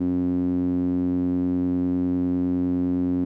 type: tone with band-pass filter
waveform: sawtooth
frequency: 89.8 Hz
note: F2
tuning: 49 cents sharp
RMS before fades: -23 dBFS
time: 0-3.25 s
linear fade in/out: 10 ms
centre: 260 Hz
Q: 5.7
effects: none